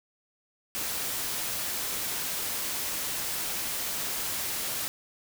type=noise; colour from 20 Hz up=white; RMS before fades=-32 dBFS; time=0.75-4.88 s; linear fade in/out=0 ms; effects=none